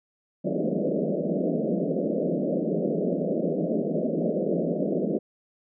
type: band-pass noise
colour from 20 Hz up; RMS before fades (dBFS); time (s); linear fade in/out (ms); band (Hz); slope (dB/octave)
pink; -26; 0.44-5.19; 20; 160 to 640; 96
effects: none